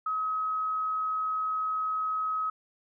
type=tone; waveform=sine; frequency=1274 Hz; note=D#6; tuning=41 cents sharp; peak=-27 dBFS; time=0.06-2.5 s; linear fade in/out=5 ms; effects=none